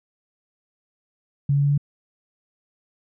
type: tone with pitch steps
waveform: sine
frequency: 141 / 141.9 / 142.8 / 143.71 Hz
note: C#3 / C#3 / D3 / D3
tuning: +30 / +41 / -48 / -37 cents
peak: -16 dBFS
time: 1.49-1.778 s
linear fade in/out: 5 ms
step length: 72 ms
effects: none